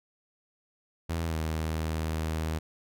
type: tone with pitch glide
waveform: sawtooth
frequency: 82.6 to 79.42 Hz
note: E2 to D#2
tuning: +4 to +36 cents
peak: -25 dBFS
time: 1.09-2.59 s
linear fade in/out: 10 ms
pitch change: -68 cents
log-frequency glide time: 1.27-1.35 s
effects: none